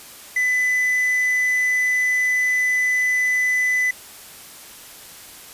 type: tone with quantisation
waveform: triangle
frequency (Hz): 2002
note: B6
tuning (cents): +23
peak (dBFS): -15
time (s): 0.36-3.91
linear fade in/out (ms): 5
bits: 7
effects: white hiss -41 dBFS RMS until 5.53 s + resampled to 32000 Hz